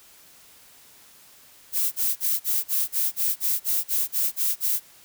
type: noise bursts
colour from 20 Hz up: violet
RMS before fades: -23 dBFS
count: 13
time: 1.72-4.8 s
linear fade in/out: 50 ms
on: 200 ms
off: 40 ms
effects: white hiss -52 dBFS RMS until 5.04 s